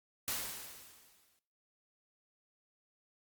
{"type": "noise with exponential decay", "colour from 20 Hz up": "white", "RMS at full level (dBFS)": -35, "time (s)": [0.28, 1.39], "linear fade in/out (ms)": 0, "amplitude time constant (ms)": 240, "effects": ["noise-tail reverb RT60 0.5 s tail -17 dB re dry", "Opus 48 kbps"]}